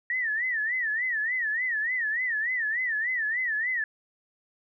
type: tone with vibrato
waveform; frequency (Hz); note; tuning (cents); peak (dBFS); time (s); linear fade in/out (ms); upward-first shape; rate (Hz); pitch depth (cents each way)
sine; 1864.7; A#6; 0; -25; 0.1-3.84; 2; sine; 3.4; 160
effects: none